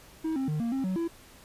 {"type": "tone with pitch steps", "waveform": "triangle", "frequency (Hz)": [319.2, 266.3, 152.4, 232.7, 267.6, 186.8, 334.9], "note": ["D#4", "C4", "D#3", "A#3", "C4", "F#3", "E4"], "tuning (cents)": [44, 31, -36, -3, 39, 17, 27], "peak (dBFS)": -25, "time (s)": [0.24, 1.08], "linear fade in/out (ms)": 10, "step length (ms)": 120, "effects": ["pink hiss -53 dBFS RMS until 1.44 s", "resampled to 32000 Hz"]}